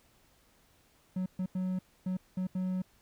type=tone bursts at uneven times; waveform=triangle; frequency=185 Hz; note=F#3; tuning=in tune; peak=-28 dBFS; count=6; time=1.16-1.26 / 1.39-1.46 / 1.55-1.79 / 2.06-2.17 / 2.37-2.47 / 2.55-2.82 s; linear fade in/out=5 ms; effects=pink hiss -66 dBFS RMS until 3.01 s